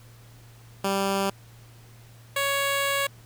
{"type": "tone pair in turn", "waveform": "10% pulse", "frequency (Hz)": [196, 556.8], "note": ["G3", "C#5"], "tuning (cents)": [0, 8], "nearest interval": "octave + tritone", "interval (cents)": 1808, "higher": "second", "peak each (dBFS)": -15, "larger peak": "neither", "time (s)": [[0.84, 1.3], [2.36, 3.07]], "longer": "second", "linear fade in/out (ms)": 5, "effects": ["added 116 Hz sine -48 dBFS peak until 3.25 s", "pink hiss -55 dBFS RMS until 3.25 s"]}